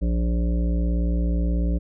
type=harmonic tone; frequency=58.4 Hz; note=A#1; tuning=4 cents sharp; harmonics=1 / 3 / 5 / 7 / 9 / 10; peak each=-20 / -27 / -32 / -40 / -39 / -41 dBFS; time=0.01-1.79 s; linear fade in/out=20 ms; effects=none